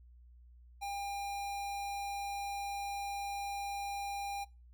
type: tone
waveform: square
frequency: 802 Hz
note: G5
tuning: 39 cents sharp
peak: -38 dBFS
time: 0.81-4.45 s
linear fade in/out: 20 ms
effects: noise-tail reverb RT60 0.3 s tail -24 dB re dry + added 60 Hz sine -55 dBFS peak until 4.73 s